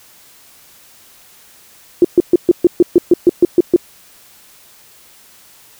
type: tone bursts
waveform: sine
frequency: 349.2 Hz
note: F4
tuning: in tune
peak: -3 dBFS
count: 12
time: 2.02-3.762 s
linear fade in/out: 2 ms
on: 26 ms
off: 130 ms
effects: white hiss -45 dBFS RMS until 5.79 s